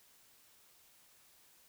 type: silence
effects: white hiss -65 dBFS RMS until 1.68 s